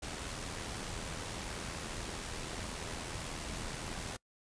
pink noise with amplitude modulation, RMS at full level -39 dBFS, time 0.02-4.17 s, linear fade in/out 10 ms, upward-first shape sine, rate 81.7 Hz, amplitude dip 45%, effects noise-tail reverb RT60 0.1 s tail -24 dB re dry + resampled to 22050 Hz

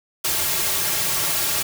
white noise with comb filter, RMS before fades -22 dBFS, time 0.24-1.63 s, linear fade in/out 10 ms, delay 4 ms, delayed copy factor -0.9, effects none

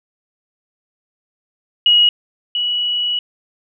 sine tone pair in turn, 2900 / 2932 Hz, F#7 / F#7, -35 / -16 cents, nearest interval unison, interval 19 cents, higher second, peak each -8 / -16 dBFS, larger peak first, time 1.86-2.09 / 2.55-3.19 s, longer second, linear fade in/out 2 ms, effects none

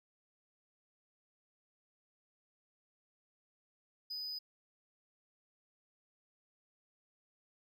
triangle tone, 4987 Hz, D#8, 3 cents sharp, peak -38 dBFS, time 4.1-4.39 s, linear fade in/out 10 ms, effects none

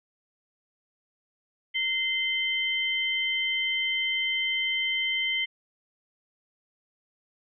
sine tone pair together, 2071 / 3103 Hz, C7 / G7, -18 / -18 cents, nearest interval perfect fifth, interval 700 cents, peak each -27 / -28 dBFS, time 1.74-5.46 s, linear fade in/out 20 ms, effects none

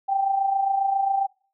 sine tone with amplitude modulation, 784 Hz, G5, in tune, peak -17 dBFS, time 0.08-1.27 s, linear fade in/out 20 ms, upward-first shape sine, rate 27.4 Hz, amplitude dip 55%, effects noise-tail reverb RT60 0.4 s tail -24 dB re dry

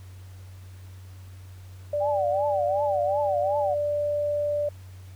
sine tone, 587.3 Hz, D5, in tune, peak -23 dBFS, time 1.93-4.69 s, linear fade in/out 5 ms
sine tone with vibrato, 780 Hz, G5, 9 cents flat, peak -26 dBFS, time 2-3.75 s, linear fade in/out 20 ms, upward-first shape triangle, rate 2.7 Hz, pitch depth 220 cents each way
effects added 93 Hz sine -41 dBFS peak until 5.15 s + pink hiss -56 dBFS RMS until 5.15 s

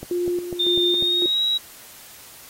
click train, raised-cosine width 2 ms, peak -19 dBFS, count 5, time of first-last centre 0.03-1.025 s, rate 4.02 Hz
sine tone with tremolo, 352.6 Hz, F4, 17 cents sharp, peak -20 dBFS, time 0.11-1.26 s, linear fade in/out 2 ms, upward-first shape square, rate 1.8 Hz, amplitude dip 60%
sine tone with pitch glide, 3619 to 3856 Hz, A7 to B7, +48 to -42 cents, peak -18 dBFS, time 0.59-1.58 s, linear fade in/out 10 ms, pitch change +110 cents, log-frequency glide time 0.89-1.43 s
effects white hiss -44 dBFS RMS until 2.49 s + AAC 48 kbps

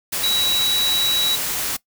sine tone in noise, 3900 Hz, B7, 23 cents flat, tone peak -17 dBFS, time 0.23-1.36 s, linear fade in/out 10 ms, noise white, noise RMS -24 dBFS, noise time 0.12-1.77 s, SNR +4 dB, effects noise-tail reverb RT60 0.1 s tail -20 dB re dry

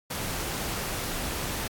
pink noise, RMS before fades -32 dBFS, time 0.1-1.68 s, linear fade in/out 10 ms, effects AAC 64 kbps

